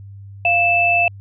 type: tone pair together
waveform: sine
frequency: 695 / 2637 Hz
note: F5 / E7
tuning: -9 / 0 cents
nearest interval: octave + major seventh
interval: 2309 cents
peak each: -17 / -14 dBFS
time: 0.45-1.08 s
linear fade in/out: 2 ms
effects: added 99 Hz sine -34 dBFS peak until 1.2 s